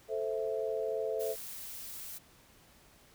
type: chord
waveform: sine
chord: A minor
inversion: none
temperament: equal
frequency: 440 / 523.3 / 659.3 Hz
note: A4 / C5 / E5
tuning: 0 / 0 / 0 cents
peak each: -34 / -37 / -37 dBFS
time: 0.08-1.36 s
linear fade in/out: 50 ms
type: noise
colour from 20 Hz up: blue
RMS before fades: -44 dBFS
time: 1.19-2.19 s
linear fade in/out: 20 ms
effects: pink hiss -61 dBFS RMS until 3.14 s